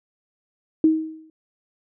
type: tone with exponential decay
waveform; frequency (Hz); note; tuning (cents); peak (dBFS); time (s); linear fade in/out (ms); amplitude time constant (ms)
sine; 316.6; D#4; +30; -10; 0.84-1.3; 2; 100
effects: none